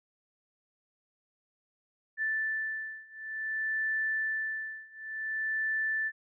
sine beating tone pair, 1760 / 1760.55 Hz, A6 / A6, 0 / +1 cents, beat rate 0.55 Hz, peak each -34 / -33 dBFS, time 2.17-6.12 s, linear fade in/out 50 ms, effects none

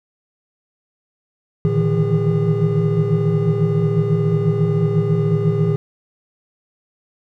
triangle tone cluster, 113.4 / 150.5 / 158.6 / 164.6 / 405.7 Hz, A#2 / D3 / D#3 / E3 / G#4, -47 / +43 / +33 / -2 / -41 cents, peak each -19 dBFS, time 1.65-5.76 s, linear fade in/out 0 ms, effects none

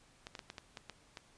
clicks, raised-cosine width 0.2 ms, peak -27 dBFS, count 8, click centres 0.269 / 0.352 / 0.392 / 0.501 / 0.582 / 0.772 / 0.897 / 1.172 s, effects pink hiss -65 dBFS RMS until 1.37 s + resampled to 22050 Hz

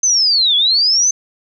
sine linear two-way sweep, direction down then up, 6272 to 3322 to 6272 Hz, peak -10 dBFS, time 0.03-1.11 s, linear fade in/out 5 ms, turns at 0.56 s, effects none

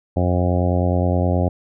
harmonic tone, 89.5 Hz, F2, 43 cents sharp, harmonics 1 / 2 / 3 / 4 / 5 / 6 / 7 / 8 / 9, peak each -18 / -23 / -25 / -28 / -31 / -26 / -27 / -29 / -33 dBFS, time 0.16-1.49 s, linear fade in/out 10 ms, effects none

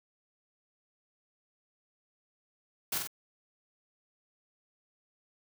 white noise with echo, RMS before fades -32 dBFS, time 2.92-2.98 s, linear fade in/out 5 ms, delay 47 ms, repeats 2, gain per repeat -4 dB, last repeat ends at 3.074 s, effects none

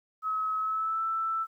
sine tone with pitch glide, 1283 to 1325.2 Hz, E6 to E6, -47 to +9 cents, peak -27 dBFS, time 0.22-1.47 s, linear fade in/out 50 ms, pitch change +56 cents, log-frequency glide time 0.58-1.03 s, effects 11-bit

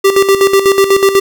square tone with tremolo, 392 Hz, G4, in tune, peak -5 dBFS, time 0.04-1.2 s, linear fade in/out 10 ms, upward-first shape square, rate 8.1 Hz, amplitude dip 65%, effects none

